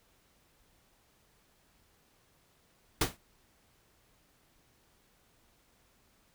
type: noise with exponential decay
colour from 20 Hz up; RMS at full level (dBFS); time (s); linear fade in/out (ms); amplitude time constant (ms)
pink; -23; 3.01-3.17; 5; 33
effects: pink hiss -68 dBFS RMS until 6.34 s